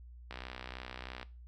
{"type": "click train", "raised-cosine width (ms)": 0.3, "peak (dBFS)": -26, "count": 59, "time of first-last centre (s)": [0.31, 1.229], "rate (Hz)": 63.1, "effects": ["noise-tail reverb RT60 0.3 s tail -18 dB re dry", "added 60 Hz sine -49 dBFS peak until 1.47 s"]}